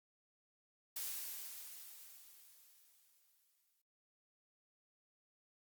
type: noise with exponential decay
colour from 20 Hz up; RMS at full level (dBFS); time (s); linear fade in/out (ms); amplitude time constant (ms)
blue; -41; 0.96-3.82; 5; 620
effects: Opus 48 kbps